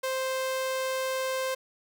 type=tone; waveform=sawtooth; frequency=523.3 Hz; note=C5; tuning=in tune; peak=-24 dBFS; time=0.03-1.55 s; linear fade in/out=10 ms; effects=none